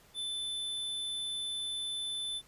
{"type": "tone", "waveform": "square", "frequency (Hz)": 3520, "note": "A7", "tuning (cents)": 0, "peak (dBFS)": -35, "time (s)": [0.14, 2.42], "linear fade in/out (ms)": 50, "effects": ["pink hiss -61 dBFS RMS until 2.47 s", "resampled to 32000 Hz"]}